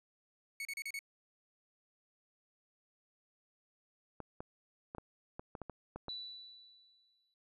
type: tone bursts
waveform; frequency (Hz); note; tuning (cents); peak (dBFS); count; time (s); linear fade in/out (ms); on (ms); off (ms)
40% pulse; 2217; C#7; 0; -38; 5; 0.6-0.991; 2; 51; 34
type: clicks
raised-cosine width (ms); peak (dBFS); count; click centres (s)
1; -29; 10; 4.203 / 4.405 / 4.949 / 4.983 / 5.395 / 5.552 / 5.617 / 5.697 / 5.96 / 6.083
type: tone with exponential decay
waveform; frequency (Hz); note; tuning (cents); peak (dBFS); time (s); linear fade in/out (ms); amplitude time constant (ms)
sine; 3961; B7; +4; -39; 6.09-7.34; 2; 270
effects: resampled to 32000 Hz